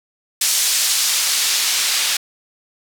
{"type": "noise with band-pass filter sweep", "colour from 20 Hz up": "white", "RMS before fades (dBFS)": -18, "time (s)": [0.41, 2.17], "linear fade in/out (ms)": 5, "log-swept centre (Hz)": [6000, 3600], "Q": 0.76, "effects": []}